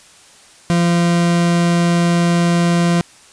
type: tone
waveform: 40% pulse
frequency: 172 Hz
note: F3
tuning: 26 cents flat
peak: -11 dBFS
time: 0.7-3.01 s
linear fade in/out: 0 ms
effects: white hiss -45 dBFS RMS until 3.32 s + resampled to 22050 Hz